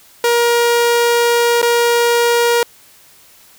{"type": "tone with dropouts", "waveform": "sawtooth", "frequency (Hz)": 473.4, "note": "A#4", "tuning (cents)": 27, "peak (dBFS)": -7, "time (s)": [0.24, 2.63], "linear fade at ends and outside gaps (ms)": 2, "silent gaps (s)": [1.617, 1.627], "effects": ["white hiss -46 dBFS RMS until 3.58 s"]}